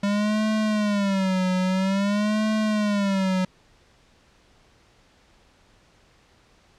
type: tone with vibrato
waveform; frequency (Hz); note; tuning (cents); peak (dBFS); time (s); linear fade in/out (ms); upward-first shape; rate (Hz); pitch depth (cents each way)
square; 199.7; G3; +32; -21; 0.03-3.45; 5; sine; 0.5; 140
effects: pink hiss -58 dBFS RMS until 6.78 s + low-pass 6000 Hz 12 dB/octave